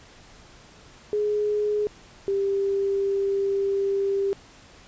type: tone pair in turn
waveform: sine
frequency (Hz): 418.3 / 394.8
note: G#4 / G4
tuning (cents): +12 / +12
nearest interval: minor second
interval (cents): 100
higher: first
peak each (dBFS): -21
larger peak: neither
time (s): 1.13-1.87 / 2.28-4.33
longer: second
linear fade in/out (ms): 0
effects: pink hiss -50 dBFS RMS until 4.87 s + resampled to 16000 Hz